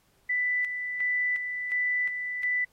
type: tone with tremolo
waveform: sine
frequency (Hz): 1986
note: B6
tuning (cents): +9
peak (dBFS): -24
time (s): 0.29-2.65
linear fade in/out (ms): 10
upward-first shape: square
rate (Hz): 1.4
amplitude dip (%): 50
effects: pink hiss -67 dBFS RMS until 2.72 s + AAC 48 kbps